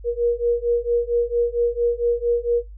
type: beating tone pair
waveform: sine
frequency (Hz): 472.8 / 477.2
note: A#4 / A#4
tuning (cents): +24 / +41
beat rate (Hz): 4.4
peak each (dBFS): -21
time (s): 0.04-2.63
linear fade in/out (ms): 50
effects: noise-tail reverb RT60 0.2 s tail -21 dB re dry + added 50 Hz sine -36 dBFS peak until 2.77 s